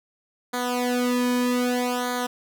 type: tone with flanger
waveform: sawtooth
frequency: 246.9 Hz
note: B3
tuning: in tune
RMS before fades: -24 dBFS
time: 0.53-2.27 s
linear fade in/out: 10 ms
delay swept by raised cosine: 0.37 to 1.47 ms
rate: 0.63 Hz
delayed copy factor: -0.95
effects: none